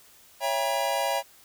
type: chord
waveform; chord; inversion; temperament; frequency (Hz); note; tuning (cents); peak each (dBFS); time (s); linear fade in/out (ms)
square; C# diminished seventh; none; just; 554.4 / 665.2 / 798.3 / 957.9; C#5 / E5 / G5 / Bb5; 0 / +16 / +31 / +47; -31; 0.4-1.23; 50
effects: white hiss -55 dBFS RMS until 1.44 s